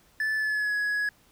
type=tone with pitch glide; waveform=triangle; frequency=1745 to 1676.8 Hz; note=A6 to G#6; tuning=-15 to +16 cents; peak=-23 dBFS; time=0.2-1.09 s; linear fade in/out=2 ms; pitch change=-69 cents; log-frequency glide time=0.36-0.75 s; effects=pink hiss -61 dBFS RMS until 1.31 s